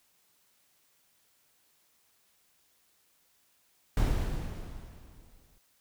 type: noise with exponential decay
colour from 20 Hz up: brown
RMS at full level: -24 dBFS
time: 3.97-5.58 s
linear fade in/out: 2 ms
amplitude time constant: 350 ms
effects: white hiss -69 dBFS RMS until 5.8 s